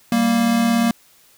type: tone pair together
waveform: square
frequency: 196 / 233.1 Hz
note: G3 / A#3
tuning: 0 / 0 cents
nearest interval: minor third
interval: 300 cents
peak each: -23 / -16 dBFS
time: 0.12-0.91 s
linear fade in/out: 2 ms
effects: white hiss -53 dBFS RMS until 1.37 s